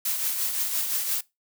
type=noise with tremolo; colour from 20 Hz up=blue; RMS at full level=-25 dBFS; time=0.05-1.21 s; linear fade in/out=5 ms; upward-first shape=triangle; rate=5.8 Hz; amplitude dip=50%; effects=noise-tail reverb RT60 0.2 s tail -20 dB re dry